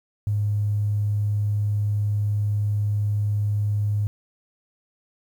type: tone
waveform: triangle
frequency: 103.83 Hz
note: G#2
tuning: in tune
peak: -16 dBFS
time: 0.27-4.07 s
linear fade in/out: 0 ms
effects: tanh soft clip ceiling -18 dBFS + 9-bit